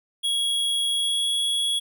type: tone with pitch glide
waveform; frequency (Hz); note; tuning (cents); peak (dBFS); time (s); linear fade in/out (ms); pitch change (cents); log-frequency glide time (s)
square; 3322 to 3345; G#7 to G#7; 0 to +12; -22; 0.23-1.8; 20; +12; 0.92-1.31
effects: none